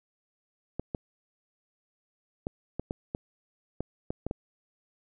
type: clicks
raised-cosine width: 2 ms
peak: -18 dBFS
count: 10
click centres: 0.796 / 0.948 / 2.469 / 2.796 / 2.909 / 3.149 / 3.806 / 4.105 / 4.266 / 4.311 s
effects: none